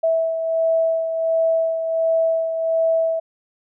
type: beating tone pair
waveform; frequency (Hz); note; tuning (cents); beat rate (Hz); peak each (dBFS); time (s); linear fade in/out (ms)
sine; 653 / 654.4; E5 / E5; -17 / -13; 1.4; -17 / -26; 0.03-3.2; 10
effects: none